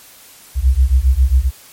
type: beating tone pair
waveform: sine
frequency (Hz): 61.3 / 68.7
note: B1 / C#2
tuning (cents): -12 / -15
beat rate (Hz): 7.4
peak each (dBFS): -12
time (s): 0.55-1.51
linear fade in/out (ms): 50
effects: white hiss -42 dBFS RMS until 1.72 s + MP3 64 kbps